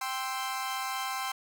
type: chord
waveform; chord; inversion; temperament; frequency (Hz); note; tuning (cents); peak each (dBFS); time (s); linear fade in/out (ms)
sawtooth; C major; second; equal; 784 / 1046.5 / 1318.5; G5 / C6 / E6; 0 / 0 / 0; -32 / -31 / -36; 0.01-1.32; 5
effects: none